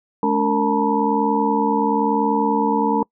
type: tone cluster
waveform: sine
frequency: 214.7 / 284.6 / 458.4 / 882 / 963 Hz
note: A3 / C#4 / A#4 / A5 / B5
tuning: -42 / +46 / -29 / +4 / -44 cents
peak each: -22 dBFS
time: 0.23-3.03 s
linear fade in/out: 2 ms
effects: noise-tail reverb RT60 0.1 s tail -26 dB re dry